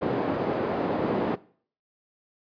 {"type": "band-pass noise", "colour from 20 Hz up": "white", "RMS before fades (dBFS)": -27, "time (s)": [0.01, 1.36], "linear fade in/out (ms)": 20, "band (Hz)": [180, 510], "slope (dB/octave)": 12, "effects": ["noise-tail reverb RT60 0.5 s tail -20 dB re dry", "resampled to 11025 Hz"]}